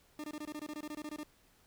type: tone bursts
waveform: 40% pulse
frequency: 301.3 Hz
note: D4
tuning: 44 cents sharp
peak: -39 dBFS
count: 15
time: 0.19-1.233 s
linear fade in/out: 2 ms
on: 49 ms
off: 22 ms
effects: pink hiss -67 dBFS RMS until 1.66 s